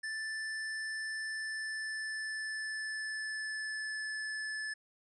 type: tone with pitch glide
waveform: square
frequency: 1760 to 1734.8 Hz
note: A6 to A6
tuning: 0 to -25 cents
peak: -37 dBFS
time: 0.03-4.74 s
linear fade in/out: 10 ms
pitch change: -25 cents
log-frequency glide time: 1.28-4.07 s
effects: resampled to 22050 Hz